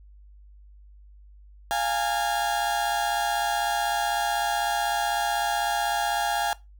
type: tone cluster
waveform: 35% pulse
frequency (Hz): 698 / 822 / 898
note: F5 / G#5 / A5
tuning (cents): -1 / -18 / +35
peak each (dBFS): -27 / -24 / -32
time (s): 1.71-6.53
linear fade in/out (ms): 0
effects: noise-tail reverb RT60 0.2 s tail -19 dB re dry + added 50 Hz sine -47 dBFS peak until 6.79 s